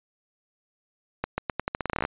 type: accelerating click train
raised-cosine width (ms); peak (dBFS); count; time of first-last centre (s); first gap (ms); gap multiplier
0.5; -11; 16; 1.24-2.051; 140; 0.84
effects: resampled to 8000 Hz